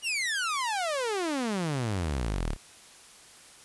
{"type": "exponential sweep", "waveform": "sawtooth", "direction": "down", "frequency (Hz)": [2960, 32.7], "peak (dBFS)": -24, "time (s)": [0.02, 2.57], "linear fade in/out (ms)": 50, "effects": ["white hiss -52 dBFS RMS until 3.64 s", "resampled to 24000 Hz"]}